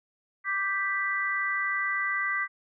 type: chord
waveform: sine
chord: G major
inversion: second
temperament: equal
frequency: 1174.7 / 1568 / 1975.5 Hz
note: D6 / G6 / B6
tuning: 0 / 0 / 0 cents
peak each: -32 / -32 / -28 dBFS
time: 0.44-2.48 s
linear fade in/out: 50 ms
effects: none